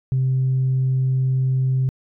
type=tone; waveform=sine; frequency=130.81 Hz; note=C3; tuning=in tune; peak=-15 dBFS; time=0.12-1.89 s; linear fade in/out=0 ms; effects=tanh soft clip ceiling -13 dBFS